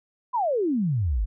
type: exponential sweep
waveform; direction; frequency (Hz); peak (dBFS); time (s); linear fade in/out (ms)
sine; down; 1046.5 to 44.8; -21; 0.33-1.26; 20
effects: none